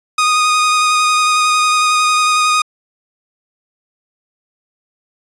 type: tone with vibrato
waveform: sawtooth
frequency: 1239 Hz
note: D#6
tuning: 8 cents flat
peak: -7 dBFS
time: 0.18-2.62 s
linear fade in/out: 5 ms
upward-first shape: square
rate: 11 Hz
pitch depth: 10 cents each way
effects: resampled to 22050 Hz